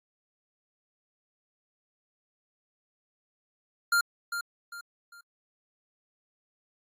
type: tone with echo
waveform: square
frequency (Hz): 1396.9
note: F6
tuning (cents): 0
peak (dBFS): -22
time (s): 3.92-4.01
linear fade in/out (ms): 5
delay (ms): 400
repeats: 3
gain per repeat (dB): -9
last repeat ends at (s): 5.21
effects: AAC 48 kbps